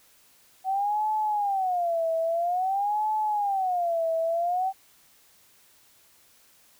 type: tone with vibrato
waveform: sine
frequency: 750 Hz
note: F#5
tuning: 23 cents sharp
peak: -23 dBFS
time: 0.64-4.73 s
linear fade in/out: 50 ms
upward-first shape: sine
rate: 0.5 Hz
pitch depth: 240 cents each way
effects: white hiss -59 dBFS RMS until 6.79 s